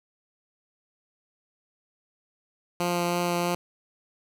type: tone with vibrato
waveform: 10% pulse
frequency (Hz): 174.61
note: F3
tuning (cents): 0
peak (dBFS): -16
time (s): 2.8-3.55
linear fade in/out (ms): 2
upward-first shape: triangle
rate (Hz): 3.1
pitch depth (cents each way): 11
effects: none